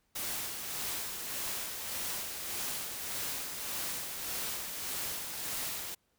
white noise with tremolo, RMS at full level -36 dBFS, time 0.15-5.95 s, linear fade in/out 10 ms, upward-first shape sine, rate 1.7 Hz, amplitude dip 40%, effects pink hiss -75 dBFS RMS until 6.18 s

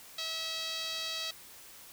sawtooth tone with band-pass filter, 648 Hz, E5, 30 cents flat, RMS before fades -37 dBFS, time 0.18-1.31 s, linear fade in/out 5 ms, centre 4100 Hz, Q 3.2, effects white hiss -52 dBFS RMS until 1.92 s

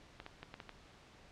clicks, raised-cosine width 0.3 ms, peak -30 dBFS, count 6, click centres 0.201 / 0.264 / 0.43 / 0.541 / 0.602 / 0.693 s, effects pink hiss -60 dBFS RMS until 1.31 s + low-pass 5000 Hz 12 dB/octave

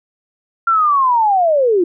sine linear sweep, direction down, 1382 to 331.1 Hz, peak -10 dBFS, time 0.67-1.84 s, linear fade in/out 5 ms, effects none

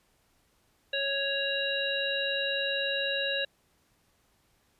harmonic tone with a mistuned harmonic, 553 Hz, C#5, 4 cents flat, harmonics 1 / 3 / 5 / 7, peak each -33 / -33 / -33 / -33 dBFS, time 0.93-3.45 s, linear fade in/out 5 ms, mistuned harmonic 5, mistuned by +16 cents, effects pink hiss -69 dBFS RMS until 4.79 s + resampled to 32000 Hz

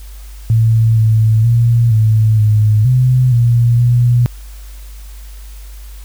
sine tone with pitch steps, 112.5 / 110.5 / 117.3 / 109.6 / 106.8 / 127 / 118.4 / 121 Hz, A2 / A2 / A#2 / A2 / G#2 / B2 / A#2 / B2, +39 / +8 / +11 / -6 / +49 / +49 / +27 / -35 cents, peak -7 dBFS, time 0.5-4.26 s, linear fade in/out 0 ms, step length 470 ms, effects added 50 Hz sine -29 dBFS peak until 6.04 s + white hiss -43 dBFS RMS until 6.04 s

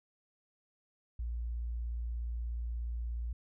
sine tone, 58.4 Hz, A#1, 4 cents sharp, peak -34 dBFS, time 1.19-3.33 s, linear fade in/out 5 ms, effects none

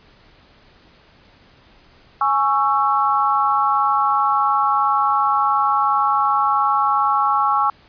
sine chord, C# minor, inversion second, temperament just, 831.5 / 1108.7 / 1330.5 Hz, G#5 / C#6 / E6, +2 / 0 / +16 cents, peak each -19 / -18 / -20 dBFS, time 2.21-7.7 s, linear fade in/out 2 ms, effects pink hiss -51 dBFS RMS until 7.88 s + resampled to 11025 Hz

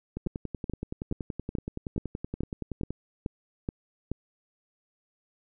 two click trains, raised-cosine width 3 ms, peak -20 / -17 dBFS, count 30 / 10, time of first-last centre 0.17-2.906 / 0.27-4.116 s, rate 10.6 / 2.34 Hz, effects none

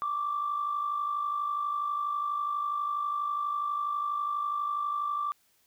sine tone pair together, 1121.8 / 1174 Hz, C#6 / D6, +20 / -1 cents, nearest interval minor second, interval 79 cents, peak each -36 / -28 dBFS, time 0.02-5.32 s, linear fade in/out 0 ms, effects tanh soft clip ceiling -22 dBFS + white hiss -68 dBFS RMS until 5.66 s

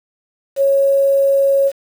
sine tone with quantisation, 551 Hz, C#5, 11 cents flat, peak -10 dBFS, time 0.56-1.72 s, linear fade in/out 50 ms, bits 6, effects none

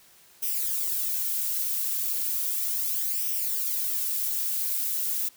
violet noise with flanger, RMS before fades -28 dBFS, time 0.42-5.29 s, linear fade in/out 10 ms, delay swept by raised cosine 0.35 to 3.25 ms, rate 0.35 Hz, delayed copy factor +0.65, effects white hiss -56 dBFS RMS until 5.36 s

